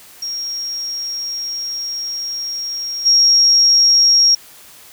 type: tone with level steps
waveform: sine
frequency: 5588 Hz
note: F8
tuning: in tune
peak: -21 / -8 dBFS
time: 0.22-4.35 s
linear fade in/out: 5 ms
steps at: 3.05 s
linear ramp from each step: 20 ms
effects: white hiss -42 dBFS RMS until 4.92 s